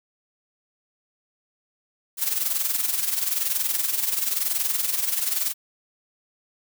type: noise with amplitude modulation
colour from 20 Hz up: blue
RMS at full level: -22 dBFS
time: 2.17-5.54 s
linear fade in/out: 50 ms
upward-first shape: sine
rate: 21 Hz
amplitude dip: 65%
effects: none